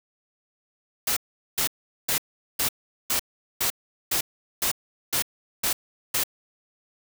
white noise bursts, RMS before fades -24 dBFS, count 11, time 1.07-6.237 s, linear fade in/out 5 ms, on 97 ms, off 410 ms, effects none

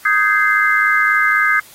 sine chord, Ab major seventh, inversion second, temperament just, 1245.9 / 1557.4 / 1661.2 / 2077 Hz, Eb6 / G6 / Ab6 / C7, +2 / -12 / 0 / -13 cents, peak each -17 dBFS, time 0.05-1.6 s, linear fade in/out 5 ms, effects white hiss -43 dBFS RMS until 1.74 s + AAC 48 kbps

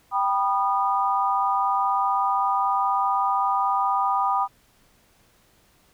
sine chord, G augmented, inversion none, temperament just, 784 / 980 / 1225 Hz, G5 / B5 / D#6, 0 / -14 / -27 cents, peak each -24 dBFS, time 0.11-4.48 s, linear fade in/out 50 ms, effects pink hiss -60 dBFS RMS until 5.93 s

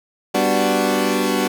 20% pulse chord, G major seventh, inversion none, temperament equal, 196 / 246.9 / 293.7 / 370 Hz, G3 / B3 / D4 / F#4, 0 / 0 / 0 / 0 cents, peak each -17 dBFS, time 0.34-1.48 s, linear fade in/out 10 ms, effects none

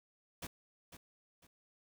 pink noise with echo, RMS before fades -44 dBFS, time 0.42-0.47 s, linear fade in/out 5 ms, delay 500 ms, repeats 2, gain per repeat -10 dB, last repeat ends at 1.47 s, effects none

